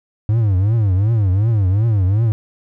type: tone with vibrato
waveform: triangle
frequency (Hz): 103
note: G#2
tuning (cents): -14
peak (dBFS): -10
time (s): 0.29-2.32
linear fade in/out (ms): 0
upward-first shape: triangle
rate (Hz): 2.7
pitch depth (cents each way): 250
effects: none